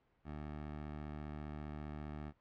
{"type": "tone", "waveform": "15% pulse", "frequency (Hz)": 75, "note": "D2", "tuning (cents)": 37, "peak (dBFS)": -37, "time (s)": [0.24, 2.33], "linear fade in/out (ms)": 50, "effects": ["pink hiss -75 dBFS RMS until 2.4 s", "low-pass 2000 Hz 12 dB/octave"]}